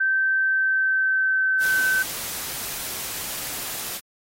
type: tone with pitch glide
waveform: sine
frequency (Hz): 1552 to 1533.3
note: G6 to G6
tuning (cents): -18 to -39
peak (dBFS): -18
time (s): 0-2.03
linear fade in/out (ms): 10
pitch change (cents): -21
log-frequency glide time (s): 0.38-1.81
type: noise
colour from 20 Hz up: white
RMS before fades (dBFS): -31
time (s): 1.59-4.01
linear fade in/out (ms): 50
effects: AAC 48 kbps